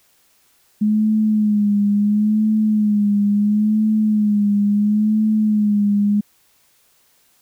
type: tone with vibrato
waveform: sine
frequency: 210 Hz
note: G#3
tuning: 19 cents sharp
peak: -13 dBFS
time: 0.81-6.21 s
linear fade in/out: 10 ms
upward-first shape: sine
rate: 0.73 Hz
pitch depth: 52 cents each way
effects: white hiss -58 dBFS RMS until 7.41 s